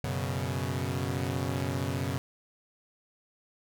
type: chord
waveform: sawtooth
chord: F# suspended fourth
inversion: none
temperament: equal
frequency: 92.5 / 123.47 / 138.59 Hz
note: F#2 / B2 / C#3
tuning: 0 / 0 / 0 cents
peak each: -30 dBFS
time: 0.04-2.18 s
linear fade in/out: 0 ms
effects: none